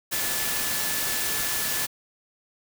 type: tone in noise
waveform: sine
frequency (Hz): 1735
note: A6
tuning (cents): -25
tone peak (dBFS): -36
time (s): 0.11-1.87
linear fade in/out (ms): 20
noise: white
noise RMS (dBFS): -27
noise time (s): 0.11-1.87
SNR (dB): -12
effects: none